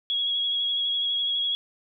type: tone with vibrato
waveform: sine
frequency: 3322 Hz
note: G#7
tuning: in tune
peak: -23 dBFS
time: 0.1-1.55 s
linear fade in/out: 0 ms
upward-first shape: sine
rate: 12 Hz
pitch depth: 20 cents each way
effects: none